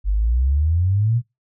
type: exponential sweep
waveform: sine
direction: up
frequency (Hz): 47 to 123.47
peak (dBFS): -15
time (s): 0.04-1.22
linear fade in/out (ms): 50
effects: noise-tail reverb RT60 0.2 s tail -21 dB re dry